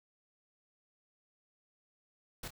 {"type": "noise with echo", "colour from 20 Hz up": "pink", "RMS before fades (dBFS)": -42, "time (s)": [2.43, 2.48], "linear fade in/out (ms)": 5, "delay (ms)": 26, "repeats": 1, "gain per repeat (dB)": -9, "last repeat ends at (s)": 2.506, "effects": []}